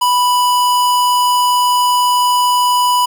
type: tone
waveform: square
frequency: 987.8 Hz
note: B5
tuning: in tune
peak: -11 dBFS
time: 0.01-3.06 s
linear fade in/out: 10 ms
effects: 7-bit